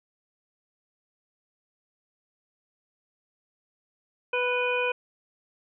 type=harmonic tone with a mistuned harmonic; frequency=493.9 Hz; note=B4; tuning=in tune; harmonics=1 / 2 / 3 / 5 / 6; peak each=-27 / -32 / -33 / -28 / -40 dBFS; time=4.33-4.92 s; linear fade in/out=5 ms; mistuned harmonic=6; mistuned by=+38 cents; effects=none